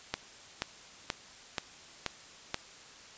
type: click train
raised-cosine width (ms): 0.2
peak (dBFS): -13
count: 6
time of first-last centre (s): 0.14-2.544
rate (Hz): 2.08
effects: white hiss -52 dBFS RMS until 3.17 s + resampled to 16000 Hz